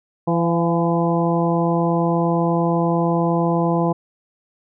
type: harmonic tone with a mistuned harmonic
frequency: 168.6 Hz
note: E3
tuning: 39 cents sharp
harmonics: 1 / 2 / 3 / 4 / 5 / 6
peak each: -19 / -22 / -24 / -25 / -26 / -27 dBFS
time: 0.27-3.93 s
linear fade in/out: 10 ms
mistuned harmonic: 4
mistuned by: +31 cents
effects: none